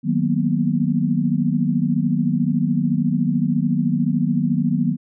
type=chord; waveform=sine; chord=B major seventh; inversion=first; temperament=equal; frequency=155.56 / 185 / 233.1 / 246.9 Hz; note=D#3 / F#3 / A#3 / B3; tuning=0 / 0 / 0 / 0 cents; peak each=-22 dBFS; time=0.03-4.97 s; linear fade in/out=50 ms; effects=none